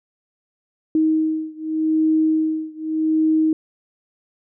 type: beating tone pair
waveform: sine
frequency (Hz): 314.7 / 315.54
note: D#4 / D#4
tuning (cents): +20 / +24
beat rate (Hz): 0.84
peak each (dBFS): -19 / -20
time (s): 0.95-3.53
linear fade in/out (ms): 2
effects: none